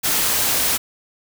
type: noise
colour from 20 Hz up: white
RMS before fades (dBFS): -19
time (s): 0.03-0.78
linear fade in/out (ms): 20
effects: none